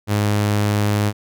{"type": "tone", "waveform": "sawtooth", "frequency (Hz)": 103.8, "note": "G#2", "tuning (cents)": 0, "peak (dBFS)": -12, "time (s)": [0.07, 1.13], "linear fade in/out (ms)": 50, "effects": []}